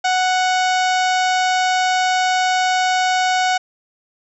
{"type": "harmonic tone with a mistuned harmonic", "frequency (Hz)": 740, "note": "F#5", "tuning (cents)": 0, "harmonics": [1, 2, 3, 4, 5, 6, 7, 8, 9, 10], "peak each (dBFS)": [-16, -22, -26, -28, -30, -32, -33, -34, -35, -36], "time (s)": [0.04, 3.58], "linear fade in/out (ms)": 10, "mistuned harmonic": 8, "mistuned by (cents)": -37, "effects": []}